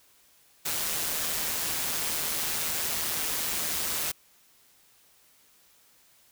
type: noise with amplitude modulation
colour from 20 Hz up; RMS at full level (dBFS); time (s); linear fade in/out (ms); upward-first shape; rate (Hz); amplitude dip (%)
white; -28; 0.65-4.12; 10; sine; 159; 45
effects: white hiss -61 dBFS RMS until 6.31 s